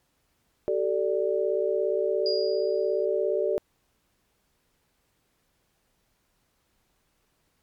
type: chord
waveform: sine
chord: G suspended second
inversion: none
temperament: equal with one note detuned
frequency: 382.8 / 440 / 587.3 Hz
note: G4 / A4 / D5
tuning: -41 / 0 / 0 cents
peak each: -27 dBFS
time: 0.68-3.58 s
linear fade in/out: 0 ms
type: tone with exponential decay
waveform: sine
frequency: 4849 Hz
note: D#8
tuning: 45 cents flat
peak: -26 dBFS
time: 2.26-3.05 s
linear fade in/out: 1 ms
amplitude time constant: 170 ms
effects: pink hiss -71 dBFS RMS until 7.62 s + MP3 96 kbps